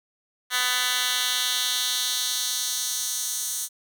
10% pulse tone with high-pass filter sweep, 249.7 Hz, B3, 19 cents sharp, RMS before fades -26 dBFS, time 0.5-3.69 s, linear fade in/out 50 ms, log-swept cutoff 2100 to 7300 Hz, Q 1.4, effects none

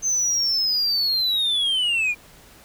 sine linear sweep, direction down, 6272 to 2371 Hz, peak -16 dBFS, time 0.02-2.15 s, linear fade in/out 50 ms, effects tanh soft clip ceiling -18 dBFS + pink hiss -49 dBFS RMS until 2.64 s

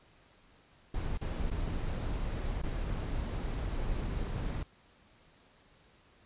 brown noise with dropouts, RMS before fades -34 dBFS, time 0.94-4.63 s, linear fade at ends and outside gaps 5 ms, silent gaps 1.175-1.212 / 1.503-1.513 / 2.618-2.634 s, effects pink hiss -63 dBFS RMS until 6.25 s + resampled to 8000 Hz

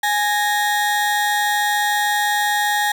35% pulse tone pair together, 830.6 / 1855.5 Hz, G#5 / A#6, 0 / -9 cents, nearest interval octave + major second, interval 1391 cents, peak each -17 / -19 dBFS, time 0.03-2.92 s, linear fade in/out 5 ms, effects none

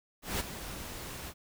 pink noise with ADSR envelope, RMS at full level -31 dBFS, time 0.22-1.34 s, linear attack 180 ms, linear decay 17 ms, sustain -11 dB, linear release 55 ms, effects none

